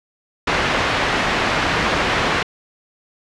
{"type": "low-pass noise", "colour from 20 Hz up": "white", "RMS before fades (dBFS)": -19, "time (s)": [0.47, 2.43], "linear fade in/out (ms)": 5, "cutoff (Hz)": 2100, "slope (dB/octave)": 12, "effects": ["low-pass 7000 Hz 12 dB/octave"]}